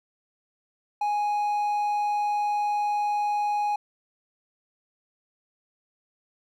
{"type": "tone", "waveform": "triangle", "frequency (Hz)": 830, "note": "G#5", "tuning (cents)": -1, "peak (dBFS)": -21, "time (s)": [1.01, 3.76], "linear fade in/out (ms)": 5, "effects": []}